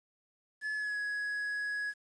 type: tone with pitch glide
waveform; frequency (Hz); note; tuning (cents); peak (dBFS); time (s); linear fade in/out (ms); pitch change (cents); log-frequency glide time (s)
triangle; 1717 to 1673.9; A6 to G#6; -43 to +13; -31; 0.61-1.94; 50; -44; 0.73-0.98
effects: resampled to 22050 Hz + 10-bit